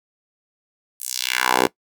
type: tone with high-pass filter sweep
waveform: 10% pulse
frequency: 62.9 Hz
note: B1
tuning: 32 cents sharp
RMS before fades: -21 dBFS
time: 1-1.67 s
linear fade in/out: 5 ms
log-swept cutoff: 11000 to 400 Hz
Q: 1.7
effects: noise-tail reverb RT60 0.1 s tail -19 dB re dry

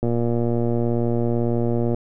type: click train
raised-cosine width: 2 ms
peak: -10 dBFS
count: 227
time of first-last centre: 0.03-1.945 s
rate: 118 Hz
effects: none

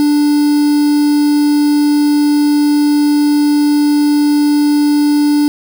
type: tone with quantisation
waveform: triangle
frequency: 293.7 Hz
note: D4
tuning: in tune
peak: -6 dBFS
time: 0-5.48 s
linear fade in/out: 0 ms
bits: 4
effects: none

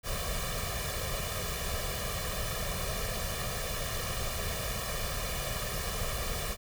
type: noise with comb filter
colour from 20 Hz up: pink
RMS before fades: -34 dBFS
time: 0.03-6.57 s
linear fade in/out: 50 ms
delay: 1.7 ms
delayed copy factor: +0.85
effects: none

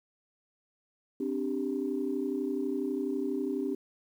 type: chord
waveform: sine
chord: C suspended second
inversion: none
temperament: equal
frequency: 261.6 / 293.7 / 392 Hz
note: C4 / D4 / G4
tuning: 0 / 0 / 0 cents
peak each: -33 dBFS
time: 1.2-3.75 s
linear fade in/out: 5 ms
effects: tanh soft clip ceiling -20 dBFS + 10-bit

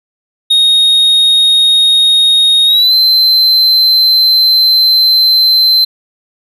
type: tone with pitch glide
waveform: triangle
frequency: 3729 to 4090 Hz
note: A#7 to C8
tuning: 0 to -40 cents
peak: -4 dBFS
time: 0.5-5.85 s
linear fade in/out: 10 ms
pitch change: +160 cents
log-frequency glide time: 2.66-2.93 s
effects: none

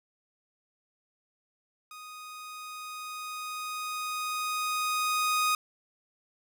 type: tone with level ramp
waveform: sawtooth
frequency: 1244.5 Hz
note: D#6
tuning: in tune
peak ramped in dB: -40 to -20 dBFS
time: 1.91-5.55 s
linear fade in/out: 2 ms
effects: none

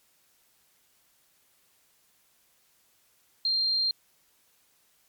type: tone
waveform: sine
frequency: 4186 Hz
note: C8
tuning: in tune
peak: -23 dBFS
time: 3.45-3.91 s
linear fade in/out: 2 ms
effects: white hiss -66 dBFS RMS until 5.08 s + MP3 96 kbps

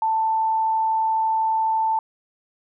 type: tone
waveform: sine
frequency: 886 Hz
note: A5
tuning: 12 cents sharp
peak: -18 dBFS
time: 0.02-1.99 s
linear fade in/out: 2 ms
effects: none

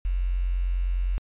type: tone with quantisation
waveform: sine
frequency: 44.78 Hz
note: F1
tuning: 44 cents sharp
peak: -22 dBFS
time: 0.05-1.18 s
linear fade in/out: 0 ms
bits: 8
effects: resampled to 8000 Hz

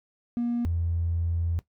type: tone pair in turn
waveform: triangle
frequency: 238.2 / 84.22 Hz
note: A#3 / E2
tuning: +38 / +38 cents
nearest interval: octave + tritone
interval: 1800 cents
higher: first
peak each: -21 dBFS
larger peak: neither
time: 0.37-0.65 / 0.65-1.59 s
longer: second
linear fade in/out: 0 ms
effects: noise-tail reverb RT60 0.1 s tail -17 dB re dry + tanh soft clip ceiling -21 dBFS

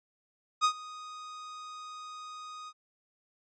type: tone with ADSR envelope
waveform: 45% pulse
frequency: 1244.5 Hz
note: D#6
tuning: in tune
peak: -21 dBFS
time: 0.61-2.73 s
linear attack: 35 ms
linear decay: 81 ms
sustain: -21 dB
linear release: 51 ms
effects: resampled to 16000 Hz

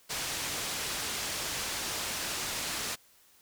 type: low-pass noise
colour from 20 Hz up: white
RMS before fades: -35 dBFS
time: 0.09-2.96 s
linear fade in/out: 20 ms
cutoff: 7600 Hz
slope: 12 dB/octave
effects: white hiss -62 dBFS RMS until 3.41 s

